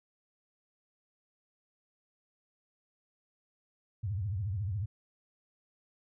sine tone with vibrato, 99 Hz, G2, 18 cents sharp, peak -31 dBFS, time 4.03-4.86 s, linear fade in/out 10 ms, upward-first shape triangle, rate 14 Hz, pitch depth 270 cents each way, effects none

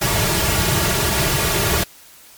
pink noise with comb filter, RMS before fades -18 dBFS, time 0.01-1.84 s, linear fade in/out 10 ms, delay 3.9 ms, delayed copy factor -0.8, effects white hiss -45 dBFS RMS until 2.37 s + MP3 96 kbps

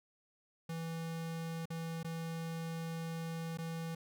square tone with dropouts, 164.5 Hz, E3, 3 cents flat, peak -39 dBFS, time 0.69-3.95 s, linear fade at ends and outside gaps 5 ms, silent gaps 1.656-1.702 / 2.031-2.045 / 3.574-3.585 s, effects none

